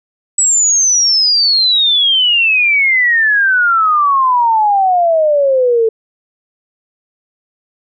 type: exponential sweep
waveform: sine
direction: down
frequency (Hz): 7920 to 440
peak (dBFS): -8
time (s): 0.38-5.89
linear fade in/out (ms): 5
effects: none